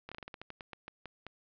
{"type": "slowing click train", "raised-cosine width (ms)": 0.3, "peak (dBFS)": -27, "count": 14, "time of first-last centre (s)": [0.09, 1.266], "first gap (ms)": 26, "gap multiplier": 1.19, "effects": ["low-pass 4000 Hz 12 dB/octave"]}